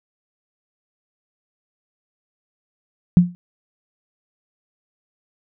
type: tone with exponential decay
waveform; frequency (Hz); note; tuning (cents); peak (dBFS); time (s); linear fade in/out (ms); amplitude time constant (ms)
sine; 176.3; F3; +17; -3; 3.17-3.35; 0; 39
effects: none